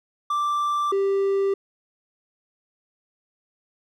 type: tone pair in turn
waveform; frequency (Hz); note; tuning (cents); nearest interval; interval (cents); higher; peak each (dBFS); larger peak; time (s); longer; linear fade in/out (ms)
triangle; 1174.7 / 393; D6 / G4; 0 / +4; octave + perfect fifth; 1896; first; -19 / -17; second; 0.3-0.92 / 0.92-1.54; neither; 5
effects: none